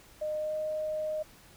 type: tone with pitch glide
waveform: sine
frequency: 612 to 618 Hz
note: D#5 to D#5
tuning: -29 to -12 cents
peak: -30 dBFS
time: 0.21-1.23 s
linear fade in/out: 10 ms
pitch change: +17 cents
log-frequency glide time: 0.38-0.55 s
effects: pink hiss -56 dBFS RMS until 1.56 s